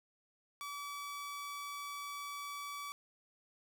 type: tone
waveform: sawtooth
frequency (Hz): 1147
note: D6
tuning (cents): -41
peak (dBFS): -38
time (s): 0.61-2.92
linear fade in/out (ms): 0
effects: none